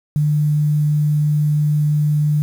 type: tone with quantisation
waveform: sine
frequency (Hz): 149.5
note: D3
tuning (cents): +31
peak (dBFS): -13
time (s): 0.16-2.42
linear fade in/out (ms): 0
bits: 7
effects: none